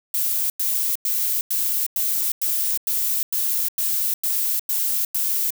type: noise bursts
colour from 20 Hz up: violet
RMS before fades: -22 dBFS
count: 12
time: 0.14-5.505 s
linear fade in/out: 2 ms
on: 360 ms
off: 95 ms
effects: none